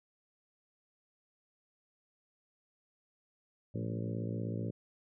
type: harmonic tone with a mistuned harmonic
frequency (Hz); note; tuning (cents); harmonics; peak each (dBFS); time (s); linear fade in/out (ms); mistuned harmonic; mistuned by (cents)
56.2; A1; +37; 2 / 3 / 4 / 5 / 6 / 7 / 8 / 9 / 10; -37 / -41 / -43 / -45 / -47 / -48 / -49 / -50 / -51; 3.74-4.71; 10; 3; +73
effects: none